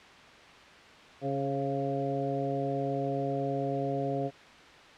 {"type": "harmonic tone with a mistuned harmonic", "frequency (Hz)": 138.59, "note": "C#3", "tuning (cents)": 0, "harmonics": [1, 2, 3, 4, 5], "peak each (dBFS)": [-35, -35, -35, -35, -35], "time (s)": [1.21, 4.31], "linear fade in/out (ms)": 50, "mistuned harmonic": 4, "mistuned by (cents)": -29, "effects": ["white hiss -51 dBFS RMS until 4.97 s", "low-pass 3000 Hz 12 dB/octave"]}